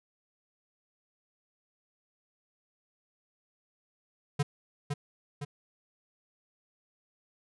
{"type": "tone with echo", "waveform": "square", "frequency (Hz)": 144.4, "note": "D3", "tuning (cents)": -29, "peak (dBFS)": -25, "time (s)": [4.39, 4.43], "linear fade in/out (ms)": 10, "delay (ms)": 510, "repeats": 2, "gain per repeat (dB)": -5, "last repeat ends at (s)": 5.45, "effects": ["resampled to 24000 Hz"]}